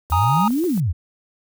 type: click train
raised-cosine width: 1 ms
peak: -26 dBFS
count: 6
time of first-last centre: 0.1-0.777 s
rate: 7.39 Hz
type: exponential two-way sweep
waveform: sine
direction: up then down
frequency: 73.42 to 375.9 to 73.42 Hz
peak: -17 dBFS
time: 0.1-0.93 s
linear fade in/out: 20 ms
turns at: 0.66 s
type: noise with tremolo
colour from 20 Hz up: blue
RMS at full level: -37 dBFS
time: 0.1-0.8 s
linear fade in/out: 0 ms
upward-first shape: sine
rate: 17 Hz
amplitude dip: 25%
type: chord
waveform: triangle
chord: Ab suspended second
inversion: none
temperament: equal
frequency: 830.6 / 932.3 / 1244.5 Hz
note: Ab5 / Bb5 / Eb6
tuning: 0 / 0 / 0 cents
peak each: -20 / -19 / -19 dBFS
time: 0.12-0.48 s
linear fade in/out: 2 ms
effects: none